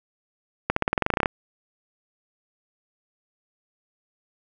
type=accelerating click train; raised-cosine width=0.5 ms; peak=-5 dBFS; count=14; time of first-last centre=0.7-1.258 s; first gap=64 ms; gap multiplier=0.93; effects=none